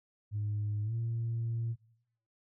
sine tone with pitch glide, 104.6 to 115.39 Hz, G#2 to A#2, +13 to -17 cents, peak -30 dBFS, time 0.31-1.76 s, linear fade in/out 50 ms, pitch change +170 cents, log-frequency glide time 0.83-0.94 s, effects noise-tail reverb RT60 0.8 s tail -22 dB re dry + tanh soft clip ceiling -28 dBFS

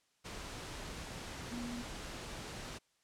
sine tone in noise, 240 Hz, B3, 49 cents flat, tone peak -40 dBFS, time 1.51-1.83 s, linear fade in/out 20 ms, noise pink, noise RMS -45 dBFS, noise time 0.24-2.79 s, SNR +2 dB, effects white hiss -75 dBFS RMS until 3.03 s + low-pass 8000 Hz 12 dB/octave

